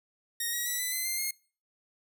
5% pulse tone with pitch steps, 1864.7 / 1908.3 / 1952.9 / 1998.5 / 2045 / 2093 / 2142 Hz, A#6 / A#6 / B6 / B6 / C7 / C7 / C7, 0 / +40 / -20 / +20 / -40 / 0 / +40 cents, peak -20 dBFS, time 0.4-1.31 s, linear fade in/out 5 ms, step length 130 ms, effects noise-tail reverb RT60 0.4 s tail -24 dB re dry

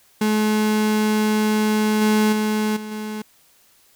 35% pulse tone with level steps, 214.1 Hz, A3, 47 cents flat, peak -15 / -13 / -17 / -28 / -25 dBFS, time 0.21-3.22 s, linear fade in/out 5 ms, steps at 2.01 / 2.32 / 2.76 / 2.91 s, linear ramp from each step 10 ms, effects white hiss -56 dBFS RMS until 3.95 s

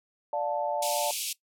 sine chord, D minor, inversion none, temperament equal with one note detuned, 587.3 / 709 / 880 Hz, D5 / F5 / A5, 0 / +26 / 0 cents, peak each -30 / -33 / -31 dBFS, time 0.33-1.11 s, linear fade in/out 2 ms
white high-pass noise, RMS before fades -30 dBFS, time 0.82-1.33 s, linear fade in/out 5 ms, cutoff 2300 Hz, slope 96 dB/octave
effects noise-tail reverb RT60 0.1 s tail -19 dB re dry + low-pass 12000 Hz 12 dB/octave

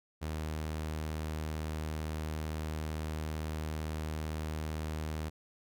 sawtooth tone, 77.78 Hz, D#2, in tune, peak -31 dBFS, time 0.21-5.3 s, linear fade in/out 20 ms, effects none

